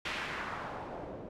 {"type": "noise with low-pass filter sweep", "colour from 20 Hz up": "white", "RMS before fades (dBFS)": -40, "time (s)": [0.05, 1.29], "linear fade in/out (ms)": 5, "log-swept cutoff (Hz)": [2800, 430], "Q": 1.4, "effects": []}